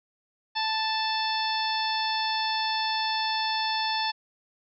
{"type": "harmonic tone", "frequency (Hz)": 880, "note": "A5", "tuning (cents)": 0, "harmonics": [1, 2, 3, 4, 5, 6], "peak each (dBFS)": [-28, -34, -36, -33, -33, -35], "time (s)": [0.55, 4.12], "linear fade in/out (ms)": 20, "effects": []}